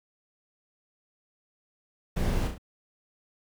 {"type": "noise with echo", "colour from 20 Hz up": "brown", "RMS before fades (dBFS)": -27, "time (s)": [2.16, 2.48], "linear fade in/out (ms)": 10, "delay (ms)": 34, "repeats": 3, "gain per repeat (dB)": -5, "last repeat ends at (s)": 2.582, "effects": []}